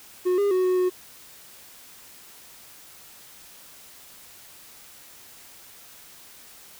triangle tone with pitch steps, 363.2 / 404.7 / 369.8 / 367 / 364.8 Hz, F#4 / G#4 / F#4 / F#4 / F#4, -32 / -45 / -1 / -14 / -24 cents, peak -17 dBFS, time 0.25-0.9 s, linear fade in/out 20 ms, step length 130 ms, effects white hiss -48 dBFS RMS until 6.79 s

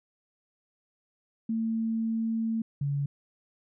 sine tone pair in turn, 224.9 / 141.68 Hz, A3 / C#3, +38 / +38 cents, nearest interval minor sixth, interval 800 cents, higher first, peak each -26 dBFS, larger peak neither, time 1.49-2.62 / 2.81-3.06 s, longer first, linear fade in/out 5 ms, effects none

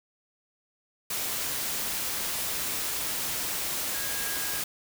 sine tone in noise, 1637 Hz, G#6, 25 cents flat, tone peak -39 dBFS, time 3.94-4.6 s, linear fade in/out 5 ms, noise white, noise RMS -31 dBFS, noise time 1.1-4.64 s, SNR -11 dB, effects none

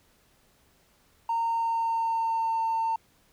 triangle tone with pitch glide, 920 to 903.2 Hz, A#5 to A5, -23 to +45 cents, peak -21 dBFS, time 1.29-2.96 s, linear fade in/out 5 ms, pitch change -32 cents, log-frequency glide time 1.41-2.57 s, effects tanh soft clip ceiling -21 dBFS + pink hiss -64 dBFS RMS until 3.32 s

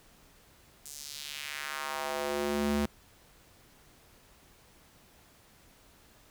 square tone with high-pass filter sweep, 72.4 Hz, D2, 24 cents flat, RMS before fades -34 dBFS, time 0.85-2.86 s, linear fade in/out 5 ms, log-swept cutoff 7600 to 150 Hz, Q 1.6, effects pink hiss -60 dBFS RMS until 6.3 s

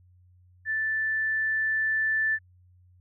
sine tone with level ramp, 1760 Hz, A6, in tune, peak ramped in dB -25 to -22 dBFS, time 0.65-2.39 s, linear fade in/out 50 ms, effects added 90 Hz sine -55 dBFS peak until 3 s

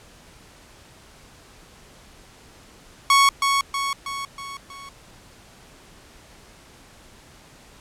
sawtooth tone with echo, 1108.7 Hz, C#6, in tune, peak -9 dBFS, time 3.1-3.29 s, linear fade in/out 2 ms, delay 320 ms, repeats 5, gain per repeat -5 dB, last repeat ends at 4.89 s, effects pink hiss -49 dBFS RMS until 7.8 s + low-pass 10000 Hz 12 dB/octave

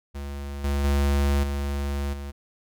square tone with level steps, 70.5 Hz, C#2, 30 cents sharp, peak -32 / -23 / -20 / -26 / -33 dBFS, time 0.14-2.32 s, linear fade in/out 20 ms, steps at 0.64 / 0.84 / 1.43 / 2.13 s, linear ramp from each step 5 ms, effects none

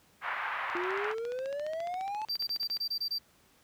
pink band-pass noise, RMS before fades -35 dBFS, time 0.21-1.15 s, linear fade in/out 50 ms, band 900 to 2100 Hz, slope 24 dB/octave
click train, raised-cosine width 0.2 ms, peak -28 dBFS, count 31, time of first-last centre 0.7-2.769 s, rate 14.5 Hz
triangle exponential sweep, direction up, 345.2 to 880 Hz, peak -31 dBFS, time 0.75-2.25 s, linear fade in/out 2 ms
triangle tone bursts, 4688 Hz, D8, 4 cents flat, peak -29 dBFS, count 9, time 2.29-3.186 s, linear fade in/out 10 ms, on 80 ms, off 22 ms
effects pink hiss -64 dBFS RMS until 3.63 s + high-pass 60 Hz 12 dB/octave

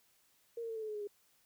sine tone with pitch steps, 466.2 / 457.7 / 449.3 / 441.1 / 433 / 425 / 417.3 / 409.6 Hz, A#4 / A#4 / A4 / A4 / A4 / G#4 / G#4 / G#4, 0 / -32 / +36 / +4 / -28 / +40 / +8 / -24 cents, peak -38 dBFS, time 0.57-1.074 s, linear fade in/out 5 ms, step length 63 ms, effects white hiss -71 dBFS RMS until 1.45 s

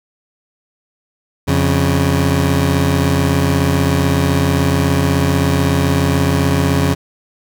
20% pulse tone pair together, 87.1 / 138.74 Hz, F2 / C#3, -4 / +2 cents, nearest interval minor sixth, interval 806 cents, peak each -10 dBFS, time 1.47-6.95 s, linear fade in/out 20 ms, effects none

